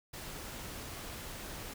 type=noise; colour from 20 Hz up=pink; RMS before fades=-44 dBFS; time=0.13-1.74 s; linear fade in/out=10 ms; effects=none